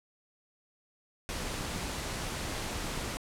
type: noise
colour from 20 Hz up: pink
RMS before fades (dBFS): -36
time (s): 1.29-3.17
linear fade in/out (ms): 0
type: clicks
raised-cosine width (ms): 3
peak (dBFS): -25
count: 4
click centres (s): 1.609 / 1.762 / 2.844 / 2.976
effects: low-pass 10000 Hz 12 dB/octave